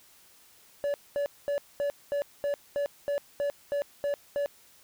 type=tone bursts; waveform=triangle; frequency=572 Hz; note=D5; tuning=46 cents flat; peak=-24 dBFS; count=12; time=0.84-4.46 s; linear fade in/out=0 ms; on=100 ms; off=220 ms; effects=white hiss -58 dBFS RMS until 4.83 s